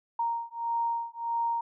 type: beating tone pair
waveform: sine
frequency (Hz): 930 / 931.6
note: A#5 / A#5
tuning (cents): -4 / -1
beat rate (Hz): 1.6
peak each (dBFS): -31 / -31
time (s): 0.19-1.61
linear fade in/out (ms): 5
effects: none